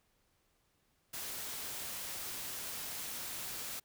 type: noise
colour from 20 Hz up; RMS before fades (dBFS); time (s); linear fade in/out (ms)
white; -42; 1.13-3.8; 10
effects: pink hiss -75 dBFS RMS until 3.84 s